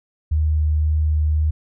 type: tone with vibrato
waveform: sine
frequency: 76.8 Hz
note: D#2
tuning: 22 cents flat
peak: -15 dBFS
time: 0.31-1.51 s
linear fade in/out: 10 ms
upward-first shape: sine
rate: 1.9 Hz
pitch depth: 9 cents each way
effects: none